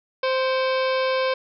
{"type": "harmonic tone with a mistuned harmonic", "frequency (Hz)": 522, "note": "C5", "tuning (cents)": -4, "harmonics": [1, 2, 3, 4, 5, 6, 7, 8, 9, 10], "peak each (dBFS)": [-21, -27, -31, -33, -35, -37, -38, -39, -40, -41], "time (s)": [0.23, 1.34], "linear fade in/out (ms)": 5, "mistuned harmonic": 4, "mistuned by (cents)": 140, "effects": []}